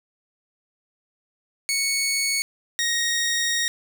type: tone pair in turn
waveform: 15% pulse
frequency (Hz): 2217 / 1872.4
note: C#7 / A#6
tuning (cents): 0 / +7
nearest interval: minor third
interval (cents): 293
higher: first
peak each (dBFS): -15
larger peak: neither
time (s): 1.69-2.42 / 2.79-3.68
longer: second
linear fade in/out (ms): 0
effects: none